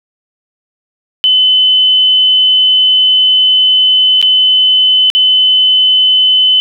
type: tone with dropouts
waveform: sine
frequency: 3030 Hz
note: F#7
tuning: 40 cents sharp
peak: -5 dBFS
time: 1.24-6.6 s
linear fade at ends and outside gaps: 0 ms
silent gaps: 4.215-4.226 / 5.101-5.15 s
effects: none